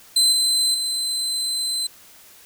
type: tone with level steps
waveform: 30% pulse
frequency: 4062 Hz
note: B7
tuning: 48 cents sharp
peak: -11 / -14 / -19 dBFS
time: 0.16-1.87 s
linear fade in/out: 5 ms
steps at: 0.32 / 0.74 s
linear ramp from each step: 5 ms
effects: white hiss -48 dBFS RMS until 2.45 s